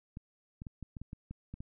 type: clicks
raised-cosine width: 5 ms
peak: -30 dBFS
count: 10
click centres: 0.171 / 0.619 / 0.668 / 0.827 / 0.968 / 1.016 / 1.131 / 1.31 / 1.54 / 1.605 s
effects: none